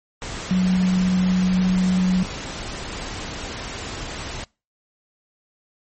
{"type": "tone in noise", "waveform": "sine", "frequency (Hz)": 184.3, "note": "F#3", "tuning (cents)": -7, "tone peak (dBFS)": -15, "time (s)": [0.51, 2.23], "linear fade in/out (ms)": 0, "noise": "pink", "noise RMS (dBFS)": -31, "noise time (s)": [0.22, 4.44], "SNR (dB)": 13, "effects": ["noise-tail reverb RT60 0.3 s tail -25 dB re dry", "MP3 32 kbps"]}